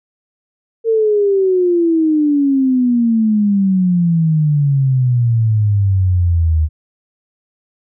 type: exponential sweep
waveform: sine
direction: down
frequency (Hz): 457.9 to 76.4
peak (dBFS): -10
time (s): 0.84-6.69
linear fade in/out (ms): 50
effects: none